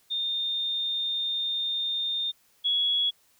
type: tone pair in turn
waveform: sine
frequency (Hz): 3635 / 3354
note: A#7 / G#7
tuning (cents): -44 / +16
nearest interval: minor second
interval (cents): 140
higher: first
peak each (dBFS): -26 / -22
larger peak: second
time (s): 0.1-2.32 / 2.64-3.11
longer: first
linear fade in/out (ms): 20
effects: white hiss -64 dBFS RMS until 3.39 s